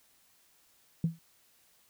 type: tone with exponential decay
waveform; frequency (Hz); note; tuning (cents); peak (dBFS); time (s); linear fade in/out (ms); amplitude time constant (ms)
sine; 164.81; E3; 0; -21; 1.04-1.19; 2; 32
effects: tanh soft clip ceiling -20 dBFS + white hiss -66 dBFS RMS until 1.89 s